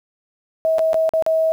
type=tone with dropouts; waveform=sine; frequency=643 Hz; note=E5; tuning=43 cents flat; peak=-14 dBFS; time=0.65-1.52 s; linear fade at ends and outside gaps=0 ms; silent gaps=0.784-0.792 / 0.932-0.943 / 1.092-1.136 / 1.224-1.264 s; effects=8-bit